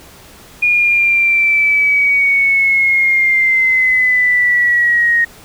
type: linear sweep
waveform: sine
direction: down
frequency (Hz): 2441 to 1864.7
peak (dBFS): -9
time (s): 0.62-5.25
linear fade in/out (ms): 10
effects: pink hiss -40 dBFS RMS until 5.44 s